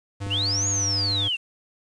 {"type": "tone", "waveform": "square", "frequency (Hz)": 99.6, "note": "G2", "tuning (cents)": 28, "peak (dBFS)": -28, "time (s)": [0.2, 1.29], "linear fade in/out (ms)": 20}
{"type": "click", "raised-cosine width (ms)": 3, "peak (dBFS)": -22, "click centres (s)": 0.267}
{"type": "linear two-way sweep", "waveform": "sine", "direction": "up then down", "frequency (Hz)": [2637, 6800, 2637], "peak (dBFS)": -22, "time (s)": [0.3, 1.37], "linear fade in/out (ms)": 20, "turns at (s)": 0.68}
{"effects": ["resampled to 22050 Hz", "8-bit"]}